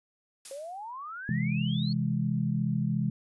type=noise with exponential decay; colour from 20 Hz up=blue; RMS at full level=-39 dBFS; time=0.45-0.91 s; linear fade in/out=2 ms; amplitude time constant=100 ms
type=exponential sweep; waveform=sine; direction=up; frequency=530 to 4429 Hz; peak=-37 dBFS; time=0.51-1.93 s; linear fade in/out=2 ms
type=chord; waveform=sine; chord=C augmented; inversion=none; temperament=equal; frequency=130.81 / 164.81 / 207.7 Hz; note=C3 / E3 / G#3; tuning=0 / 0 / 0 cents; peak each=-30 dBFS; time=1.29-3.1 s; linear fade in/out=2 ms
effects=resampled to 24000 Hz